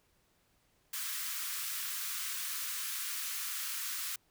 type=high-pass noise; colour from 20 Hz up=white; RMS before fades=-38 dBFS; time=0.93-4.16 s; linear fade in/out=5 ms; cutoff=1100 Hz; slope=48 dB/octave; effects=pink hiss -72 dBFS RMS until 4.3 s